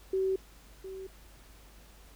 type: tone with echo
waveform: sine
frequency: 381.3 Hz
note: G4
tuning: 48 cents flat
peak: -26 dBFS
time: 0.13-0.36 s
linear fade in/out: 5 ms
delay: 710 ms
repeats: 1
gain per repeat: -13 dB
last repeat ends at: 1.07 s
effects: added 50 Hz sine -54 dBFS peak until 2.15 s + pink hiss -58 dBFS RMS until 2.15 s